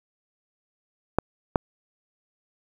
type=clicks; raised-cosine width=1 ms; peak=-5 dBFS; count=2; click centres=1.186 / 1.558 s; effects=7-bit